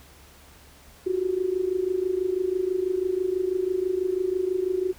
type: tone with amplitude modulation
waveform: sine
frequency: 370 Hz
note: F#4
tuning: in tune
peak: -19 dBFS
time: 1.06-4.93 s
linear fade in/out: 10 ms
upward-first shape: sine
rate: 26.1 Hz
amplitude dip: 80%
effects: added 71 Hz sine -54 dBFS peak until 4.98 s + pink hiss -52 dBFS RMS until 4.98 s